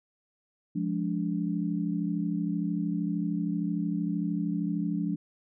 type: chord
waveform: sine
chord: D diminished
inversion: first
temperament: equal with one note detuned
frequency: 174.61 / 207.7 / 289.6 Hz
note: F3 / Ab3 / D4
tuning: 0 / 0 / -24 cents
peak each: -30 / -32 / -32 dBFS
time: 0.75-5.16 s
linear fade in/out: 10 ms
effects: none